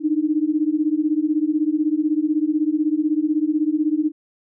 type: beating tone pair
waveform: sine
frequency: 298.6 / 314.6 Hz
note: D4 / D#4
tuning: +29 / +19 cents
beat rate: 16 Hz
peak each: -20 dBFS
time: 0-4.12 s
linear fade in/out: 50 ms
effects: none